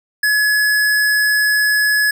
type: tone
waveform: square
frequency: 1697 Hz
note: G#6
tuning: 37 cents sharp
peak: -13 dBFS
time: 0.23-2.11 s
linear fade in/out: 5 ms
effects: none